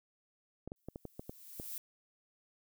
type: clicks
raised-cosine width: 2 ms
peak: -29 dBFS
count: 8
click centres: 0.676 / 0.719 / 0.886 / 0.959 / 1.053 / 1.195 / 1.295 / 1.599 s
type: noise with exponential growth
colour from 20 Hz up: violet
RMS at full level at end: -41 dBFS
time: 0.76-1.78 s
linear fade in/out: 1 ms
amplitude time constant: 220 ms
effects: none